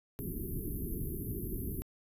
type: band-stop noise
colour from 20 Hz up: pink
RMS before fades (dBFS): -37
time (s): 0.19-1.82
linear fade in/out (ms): 0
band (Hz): 420 to 11000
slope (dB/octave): 96
effects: resampled to 32000 Hz